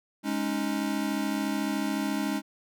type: chord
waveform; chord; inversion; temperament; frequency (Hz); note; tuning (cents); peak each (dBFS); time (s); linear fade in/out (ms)
square; Ab suspended fourth; none; equal; 207.7 / 277.2 / 311.1; Ab3 / Db4 / Eb4; 0 / 0 / 0; -32 / -32 / -33; 0.23-2.42; 50
effects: none